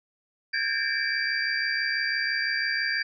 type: tone cluster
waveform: sine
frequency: 1595 / 1661 / 1800 / 2318 / 4720 Hz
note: G6 / G#6 / A6 / D7 / D8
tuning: +30 / 0 / +39 / -23 / +8 cents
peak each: -31 dBFS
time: 0.53-3.03 s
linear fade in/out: 10 ms
effects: none